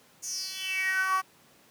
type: tone with high-pass filter sweep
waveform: 10% pulse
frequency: 378.7 Hz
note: F#4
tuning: 40 cents sharp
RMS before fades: -30 dBFS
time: 0.22-1.22 s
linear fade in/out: 20 ms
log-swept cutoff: 7100 to 960 Hz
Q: 7.3
effects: pink hiss -59 dBFS RMS until 1.7 s + high-pass 150 Hz 12 dB/octave